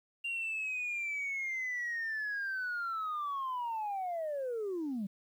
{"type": "linear sweep", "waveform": "sine", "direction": "down", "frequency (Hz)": [2785, 185], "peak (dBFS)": -32, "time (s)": [0.24, 5.07], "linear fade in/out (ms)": 10, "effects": ["tanh soft clip ceiling -31 dBFS", "11-bit"]}